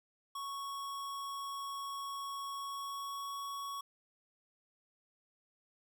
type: tone with pitch glide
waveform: square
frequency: 1108.7 to 1116.4 Hz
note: C#6 to C#6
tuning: 0 to +12 cents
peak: -40 dBFS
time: 0.35-3.81 s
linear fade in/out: 5 ms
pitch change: +12 cents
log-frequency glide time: 2.54-3.37 s
effects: 12-bit